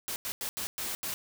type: noise bursts at uneven times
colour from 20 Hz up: white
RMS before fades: -35 dBFS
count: 6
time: 0.08-0.16 / 0.25-0.32 / 0.41-0.49 / 0.57-0.67 / 0.78-0.95 / 1.03-1.14 s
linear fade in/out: 0 ms
effects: none